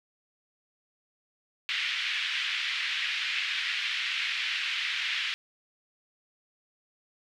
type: band-pass noise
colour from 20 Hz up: white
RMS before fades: -31 dBFS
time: 1.69-5.34 s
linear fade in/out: 0 ms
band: 1800 to 3300 Hz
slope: 24 dB/octave
effects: none